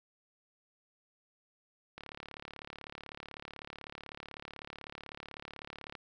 click train, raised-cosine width 0.3 ms, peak -28 dBFS, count 144, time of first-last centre 1.98-5.952 s, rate 36 Hz, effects none

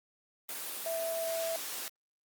sine tone in noise, 659.3 Hz, E5, in tune, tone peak -32 dBFS, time 0.86-1.56 s, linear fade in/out 0 ms, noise white, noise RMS -39 dBFS, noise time 0.49-1.88 s, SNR +4 dB, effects high-pass 300 Hz 12 dB/octave + Opus 24 kbps

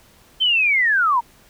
sine linear sweep, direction down, 3136 to 900 Hz, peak -14 dBFS, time 0.4-1.21 s, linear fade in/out 20 ms, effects pink hiss -52 dBFS RMS until 1.49 s

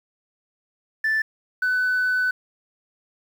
sine tone pair in turn, 1760 / 1501.5 Hz, A6 / F#6, 0 / +25 cents, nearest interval minor third, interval 275 cents, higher first, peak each -17 dBFS, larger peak neither, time 1.04-1.22 / 1.62-2.31 s, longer second, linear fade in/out 5 ms, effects tanh soft clip ceiling -17 dBFS + 8-bit

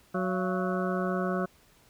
harmonic tone with a mistuned harmonic, 185 Hz, F#3, in tune, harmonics 1 / 2 / 3 / 4 / 6 / 7 / 8, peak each -30 / -33 / -35 / -36 / -38 / -38 / -39 dBFS, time 0.14-1.46 s, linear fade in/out 10 ms, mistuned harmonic 4, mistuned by -130 cents, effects pink hiss -61 dBFS RMS until 1.89 s

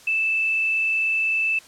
sine tone with frequency modulation, 2637 Hz, E7, in tune, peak -19 dBFS, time 0.07-1.59 s, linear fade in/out 5 ms, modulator 36 Hz, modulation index 0.41, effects white hiss -48 dBFS RMS until 1.67 s + low-pass 9000 Hz 12 dB/octave

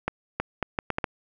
accelerating click train, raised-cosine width 0.5 ms, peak -10 dBFS, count 7, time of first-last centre 0.08-1.042 s, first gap 320 ms, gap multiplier 0.71, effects none

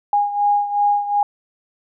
sine beating tone pair, 819 / 821.7 Hz, G#5 / G#5, -24 / -19 cents, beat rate 2.7 Hz, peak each -16 / -21 dBFS, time 0.13-1.23 s, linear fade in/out 2 ms, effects none

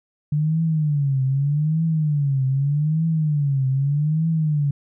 sine tone with vibrato, 146.83 Hz, D3, in tune, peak -17 dBFS, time 0.32-4.71 s, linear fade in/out 5 ms, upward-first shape triangle, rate 0.82 Hz, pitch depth 200 cents each way, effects none

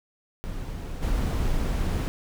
brown noise with level steps, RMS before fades -33 / -25 dBFS, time 0.44-2.08 s, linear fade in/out 0 ms, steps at 1.02 s, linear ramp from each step 10 ms, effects none

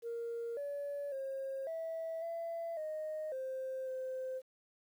sine tone with pitch steps, 466.3 / 571 / 538 / 653 / 670 / 620 / 524 / 519 Hz, A#4 / D5 / C5 / E5 / E5 / D#5 / C5 / C5, +1 / -49 / +48 / -17 / +28 / -6 / +2 / -14 cents, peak -36 dBFS, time 0.02-4.42 s, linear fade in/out 50 ms, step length 550 ms, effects tanh soft clip ceiling -34 dBFS + 11-bit

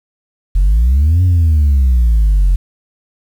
sine exponential two-way sweep, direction up then down, 42.99 to 92.5 to 43.63 Hz, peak -5 dBFS, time 0.55-2.56 s, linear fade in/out 10 ms, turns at 1.23 s, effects tanh soft clip ceiling -6 dBFS + 7-bit

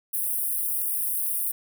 white high-pass noise, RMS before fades -27 dBFS, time 0.13-1.52 s, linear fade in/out 10 ms, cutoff 9100 Hz, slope 96 dB/octave, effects none

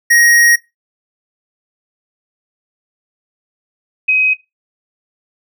square / sine tone pair in turn, 1882 / 2527 Hz, A#6 / D#7, +16 / +26 cents, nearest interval perfect fourth, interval 510 cents, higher second, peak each -8 dBFS, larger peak neither, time 0.1-0.56 / 4.08-4.34 s, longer first, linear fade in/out 10 ms, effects noise-tail reverb RT60 0.2 s tail -18 dB re dry

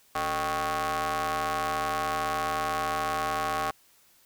sawtooth ring-modulated tone, 164.81 Hz, E3, in tune, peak -20 dBFS, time 0.15-3.71 s, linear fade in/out 5 ms, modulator 942 Hz, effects white hiss -61 dBFS RMS until 4.25 s

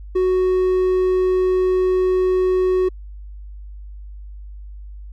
triangle tone, 370 Hz, F#4, in tune, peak -12 dBFS, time 0.15-2.89 s, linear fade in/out 10 ms, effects added 50 Hz sine -32 dBFS peak until 5.12 s + MP3 96 kbps

